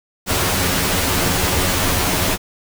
pink noise with comb filter, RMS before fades -18 dBFS, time 0.26-2.38 s, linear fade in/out 50 ms, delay 11 ms, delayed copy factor +0.65, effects none

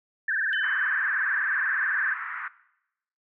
sine tone with vibrato, 1661.2 Hz, G#6, in tune, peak -23 dBFS, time 0.28-2.14 s, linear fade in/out 5 ms, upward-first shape triangle, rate 20 Hz, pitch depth 180 cents each way
sine tone with exponential decay, 3028 Hz, F#7, 39 cents sharp, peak -31 dBFS, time 0.53-1.13 s, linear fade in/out 0 ms, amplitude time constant 130 ms
white band-pass noise, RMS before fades -35 dBFS, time 0.63-2.48 s, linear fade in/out 2 ms, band 1100 to 1900 Hz, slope 48 dB/octave
effects noise-tail reverb RT60 0.8 s tail -18 dB re dry

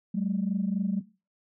sine tone pair together, 189.7 / 213.6 Hz, F#3 / G#3, +43 / +49 cents, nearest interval major second, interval 206 cents, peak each -27 / -28 dBFS, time 0.14-1.01 s, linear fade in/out 10 ms, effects noise-tail reverb RT60 0.3 s tail -17 dB re dry + tanh soft clip ceiling -18 dBFS

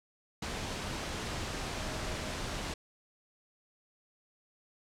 sine tone in noise, 622.3 Hz, D#5, in tune, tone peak -47 dBFS, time 1.77-2.35 s, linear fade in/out 5 ms, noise pink, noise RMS -37 dBFS, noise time 0.42-2.74 s, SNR -13 dB, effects low-pass 7000 Hz 12 dB/octave

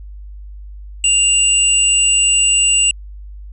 sine tone pair together, 2794 / 7903 Hz, F7 / B8, 0 / 0 cents, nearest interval octave + tritone, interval 1800 cents, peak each -13 dBFS, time 1.04-2.91 s, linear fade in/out 2 ms, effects added 50 Hz sine -30 dBFS peak until 3.52 s

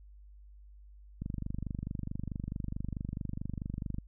click train, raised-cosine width 5 ms, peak -24 dBFS, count 69, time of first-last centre 1.22-3.984 s, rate 24.6 Hz, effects added 50 Hz sine -51 dBFS peak until 4.07 s

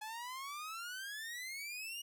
sawtooth exponential sweep, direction up, 845 to 2900 Hz, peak -39 dBFS, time 0.01-2.02 s, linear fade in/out 10 ms, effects none

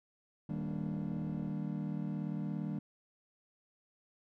triangle chord, Eb major seventh, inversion none, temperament equal, 155.56 / 196 / 233.1 / 293.7 Hz, Eb3 / G3 / Bb3 / D4, 0 / 0 / 0 / 0 cents, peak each -37 / -37 / -41 / -42 dBFS, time 0.49-2.79 s, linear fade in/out 5 ms
click train, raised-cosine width 2 ms, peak -37 dBFS, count 40, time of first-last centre 0.51-1.497 s, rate 39.5 Hz
effects none

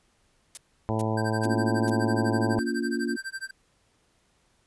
blue noise bursts, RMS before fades -36 dBFS, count 4, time 0.55-1.898 s, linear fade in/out 0 ms, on 22 ms, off 420 ms
harmonic tone, 110 Hz, A2, in tune, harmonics 1 / 2 / 3 / 4 / 5 / 6 / 7 / 8 / 9, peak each -28 / -31 / -33 / -34 / -35 / -36 / -36 / -37 / -38 dBFS, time 0.89-2.59 s, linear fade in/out 0 ms
square tone with tremolo, 1568 Hz, G6, in tune, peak -31 dBFS, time 1.17-3.51 s, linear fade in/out 5 ms, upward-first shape sine, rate 12 Hz, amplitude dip 100%
sine chord, Bb minor, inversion none, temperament equal with one note detuned, 233.1 / 282.7 / 349.2 Hz, Bb3 / Db4 / F4, 0 / +34 / 0 cents, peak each -29 / -31 / -31 dBFS, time 1.44-3.17 s, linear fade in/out 20 ms
effects pink hiss -67 dBFS RMS until 4.66 s + resampled to 24000 Hz

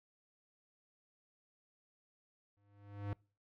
square tone with exponential growth, 101.6 Hz, G#2, 38 cents flat, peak -36 dBFS, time 2.57-3.13 s, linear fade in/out 0 ms, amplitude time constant 120 ms, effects noise-tail reverb RT60 0.4 s tail -26 dB re dry + low-pass 2000 Hz 12 dB/octave

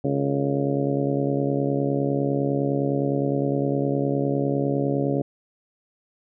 harmonic tone with a mistuned harmonic, 69.8 Hz, C#2, 13 cents sharp, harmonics 2 / 3 / 4 / 5 / 6 / 7 / 8 / 9 / 10, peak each -26 / -34 / -25 / -32 / -28 / -36 / -29 / -39 / -36 dBFS, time 0.04-5.22 s, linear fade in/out 5 ms, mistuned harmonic 7, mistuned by -74 cents, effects none

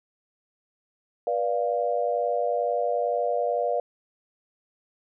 sine chord, B diminished, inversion none, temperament equal with one note detuned, 485.1 / 587.3 / 698.5 Hz, B4 / D5 / F5, -31 / 0 / 0 cents, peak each -27 dBFS, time 1.27-3.8 s, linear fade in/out 2 ms, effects none

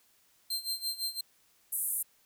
sawtooth tone with tremolo, 4152 Hz, C8, 14 cents flat, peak -27 dBFS, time 0.5-1.21 s, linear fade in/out 5 ms, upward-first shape sine, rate 5.9 Hz, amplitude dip 85%
white band-pass noise, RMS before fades -33 dBFS, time 1.72-2.03 s, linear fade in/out 10 ms, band 9100 to 13000 Hz, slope 48 dB/octave
effects white hiss -67 dBFS RMS until 2.25 s

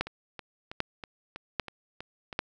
two click trains, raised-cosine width 0.3 ms, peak -23 / -11 dBFS, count 8 / 4, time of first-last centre 0.07-2.328 / 0.01-2.391 s, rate 3.1 / 1.26 Hz, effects none

